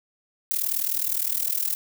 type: noise with amplitude modulation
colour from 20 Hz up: violet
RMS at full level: -22 dBFS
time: 0.51-1.75 s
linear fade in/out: 0 ms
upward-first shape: sine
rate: 39.5 Hz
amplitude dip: 85%
effects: none